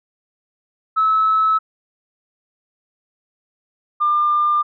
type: tone pair in turn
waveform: sine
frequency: 1299 / 1198.6 Hz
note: E6 / D6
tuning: -26 / +35 cents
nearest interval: minor second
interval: 139 cents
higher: first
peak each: -12 / -13 dBFS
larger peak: first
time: 0.96-1.59 / 4-4.63 s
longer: neither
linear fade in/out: 20 ms
effects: tanh soft clip ceiling -8 dBFS